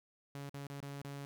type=tone with dropouts; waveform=sawtooth; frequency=140.8 Hz; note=C#3; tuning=27 cents sharp; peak=-39 dBFS; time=0.35-1.25 s; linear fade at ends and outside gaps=0 ms; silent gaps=0.494-0.542 / 0.668-0.7 / 0.804-0.827 / 1.017-1.048 s; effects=none